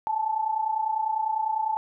sine tone pair together, 850 / 880 Hz, G#5 / A5, +40 / 0 cents, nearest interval minor second, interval 60 cents, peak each -29 / -25 dBFS, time 0.07-1.77 s, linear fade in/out 0 ms, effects none

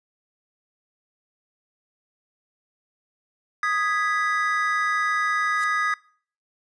triangle chord, G# minor, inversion second, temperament equal, 1244.5 / 1661.2 / 1975.5 Hz, D#6 / G#6 / B6, 0 / 0 / 0 cents, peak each -22 / -24 / -26 dBFS, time 3.63-5.94 s, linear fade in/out 2 ms
violet noise with exponential growth, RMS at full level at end -29 dBFS, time 5.51-5.64 s, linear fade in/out 0 ms, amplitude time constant 28 ms
effects noise-tail reverb RT60 0.5 s tail -23 dB re dry + resampled to 22050 Hz

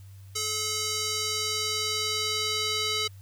square tone with band-pass filter sweep, 430 Hz, A4, 40 cents flat, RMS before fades -29 dBFS, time 0.35-3.08 s, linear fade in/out 10 ms, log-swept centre 6300 to 4100 Hz, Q 1.5, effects added 97 Hz sine -44 dBFS peak until 3.21 s + white hiss -61 dBFS RMS until 3.21 s

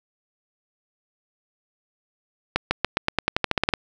accelerating click train, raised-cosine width 0.3 ms, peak -3 dBFS, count 14, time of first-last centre 2.56-3.738 s, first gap 150 ms, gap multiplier 0.91, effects none

